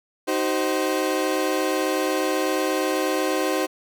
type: chord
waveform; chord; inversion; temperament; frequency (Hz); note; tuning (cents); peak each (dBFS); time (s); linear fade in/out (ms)
30% pulse; C diminished; first; equal with one note detuned; 311.1 / 379.3 / 523.3; Eb4 / Gb4 / C5; 0 / +43 / 0; -23; 0.27-3.67; 20
effects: none